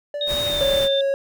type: tone with tremolo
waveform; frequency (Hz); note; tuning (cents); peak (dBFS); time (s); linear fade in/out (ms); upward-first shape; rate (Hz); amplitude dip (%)
triangle; 582; D5; -16; -22; 0.14-0.81; 2; triangle; 13; 30
type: tone with pitch glide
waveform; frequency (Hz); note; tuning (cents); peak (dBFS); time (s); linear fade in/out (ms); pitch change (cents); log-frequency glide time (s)
sine; 3729 to 3581; A#7 to A7; 0 to +30; -22; 0.21-1.01; 2; -70; 0.46-0.61
type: noise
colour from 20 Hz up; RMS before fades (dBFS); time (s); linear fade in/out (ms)
pink; -30; 0.26-0.89; 50
type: tone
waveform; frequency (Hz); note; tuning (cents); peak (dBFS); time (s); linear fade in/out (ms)
triangle; 550; C#5; -14; -16; 0.61-1.14; 0
effects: none